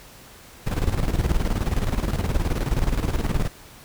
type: noise with tremolo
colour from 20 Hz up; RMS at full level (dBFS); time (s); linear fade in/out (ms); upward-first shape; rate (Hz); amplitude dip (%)
brown; -20; 0.66-3.48; 10; square; 19; 65
effects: pink hiss -46 dBFS RMS until 3.84 s